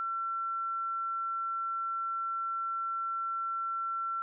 sine tone, 1350 Hz, E6, 41 cents sharp, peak -31 dBFS, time 0-4.22 s, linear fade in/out 0 ms, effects none

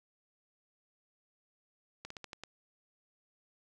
slowing click train, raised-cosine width 0.2 ms, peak -26 dBFS, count 6, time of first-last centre 2.05-2.436 s, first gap 54 ms, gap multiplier 1.18, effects none

